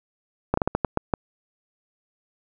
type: slowing click train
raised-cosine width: 1 ms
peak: -6 dBFS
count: 8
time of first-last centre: 0.54-1.138 s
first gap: 34 ms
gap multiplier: 1.3
effects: none